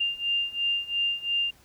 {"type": "beating tone pair", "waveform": "sine", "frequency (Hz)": [2796, 2798.9], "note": ["F7", "F7"], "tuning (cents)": [1, 3], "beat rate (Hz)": 2.9, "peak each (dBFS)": [-29, -27], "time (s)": [0, 1.51], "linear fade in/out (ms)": 10, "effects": ["pink hiss -58 dBFS RMS until 1.64 s"]}